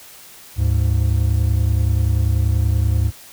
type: tone pair together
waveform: triangle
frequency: 73.42 / 103.83 Hz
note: D2 / G#2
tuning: 0 / 0 cents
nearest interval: tritone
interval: 600 cents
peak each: -15 dBFS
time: 0.56-3.12 s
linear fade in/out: 50 ms
effects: white hiss -42 dBFS RMS until 3.32 s